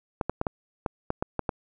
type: clicks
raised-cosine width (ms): 1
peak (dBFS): -12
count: 9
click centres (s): 0.212 / 0.296 / 0.414 / 0.468 / 0.862 / 1.104 / 1.225 / 1.393 / 1.492
effects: none